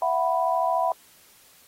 sine chord, E suspended second, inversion none, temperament equal with one note detuned, 666.5 / 740 / 987.8 Hz, E5 / F#5 / B5, +19 / 0 / 0 cents, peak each -25 dBFS, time 0.02-0.92 s, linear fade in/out 2 ms, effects white hiss -55 dBFS RMS until 1.67 s + AAC 48 kbps

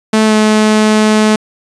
sawtooth tone with pitch glide, 217.9 to 215 Hz, A3 to A3, -17 to -40 cents, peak -3 dBFS, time 0.13-1.36 s, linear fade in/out 5 ms, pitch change -23 cents, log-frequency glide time 0.25-0.34 s, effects resampled to 22050 Hz

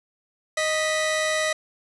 sawtooth tone pair together, 622.3 / 1963.7 Hz, D#5 / B6, 0 / -10 cents, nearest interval octave + minor sixth, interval 1990 cents, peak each -20 / -22 dBFS, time 0.57-1.53 s, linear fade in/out 5 ms, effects resampled to 24000 Hz + 7-bit

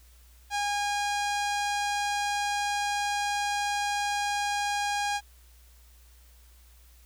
sawtooth tone with low-pass filter, 817 Hz, G#5, 29 cents flat, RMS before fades -29 dBFS, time 0.5-5.21 s, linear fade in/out 50 ms, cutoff 7700 Hz, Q 1.1, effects added 60 Hz sine -53 dBFS peak until 7.05 s + white hiss -61 dBFS RMS until 7.05 s

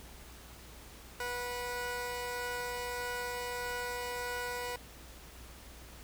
15% pulse tone pair together, 489.2 / 733 Hz, B4 / F#5, -16 / -16 cents, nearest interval perfect fifth, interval 700 cents, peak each -30 / -38 dBFS, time 1.2-4.76 s, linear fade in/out 2 ms, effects added 60 Hz sine -53 dBFS peak until 6.03 s + pink hiss -53 dBFS RMS until 6.03 s

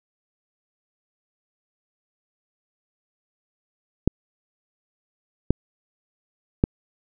clicks, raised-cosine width 3 ms, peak -3 dBFS, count 3, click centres 4.076 / 5.506 / 6.639 s, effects none

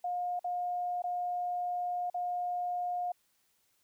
sine tone with dropouts, 713 Hz, F5, 36 cents sharp, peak -31 dBFS, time 0.04-3.12 s, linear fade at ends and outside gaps 5 ms, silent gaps 0.394-0.443 / 1.021-1.039 / 2.1-2.143 s, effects white hiss -73 dBFS RMS until 3.83 s

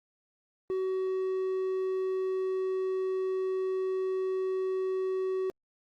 triangle tone, 376.7 Hz, F#4, 31 cents sharp, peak -26 dBFS, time 0.7-5.5 s, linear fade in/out 0 ms, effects Opus 24 kbps

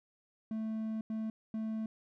triangle tone bursts at uneven times, 220 Hz, A3, in tune, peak -32 dBFS, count 3, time 0.51-1.01 / 1.1-1.3 / 1.54-1.86 s, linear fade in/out 2 ms, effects none

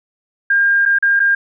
sine tone with dropouts, 1607 Hz, G6, 43 cents sharp, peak -10 dBFS, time 0.5-1.35 s, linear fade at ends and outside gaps 5 ms, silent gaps 0.854-0.859 / 0.987-1.025 / 1.195-1.2 s, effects none

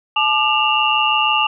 sine tone cluster, 863 / 1195 / 2731 / 2857 Hz, A5 / D6 / F7 / F7, -34 / +30 / -39 / +39 cents, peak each -19 dBFS, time 0.16-1.47 s, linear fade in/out 5 ms, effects none

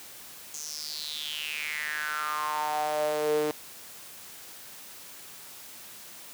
sawtooth tone with high-pass filter sweep, 151.4 Hz, D#3, 47 cents flat, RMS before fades -31 dBFS, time 0.54-3.51 s, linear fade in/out 0 ms, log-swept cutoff 6600 to 380 Hz, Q 6.6, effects white hiss -46 dBFS RMS until 6.33 s + high-pass 80 Hz 12 dB/octave

